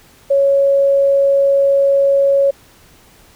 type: tone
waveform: sine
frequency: 554.4 Hz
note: C#5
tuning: in tune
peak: -9 dBFS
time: 0.3-2.51 s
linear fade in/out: 10 ms
effects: pink hiss -47 dBFS RMS until 3.35 s